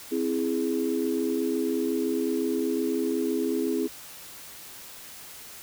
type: chord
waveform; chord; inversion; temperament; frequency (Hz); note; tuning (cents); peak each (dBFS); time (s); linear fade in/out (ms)
sine; C augmented; none; equal; 261.6 / 329.6 / 415.3; C4 / E4 / G#4; 0 / 0 / 0; -28; 0.11-3.88; 20
effects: tanh soft clip ceiling -14 dBFS + white hiss -44 dBFS RMS until 5.62 s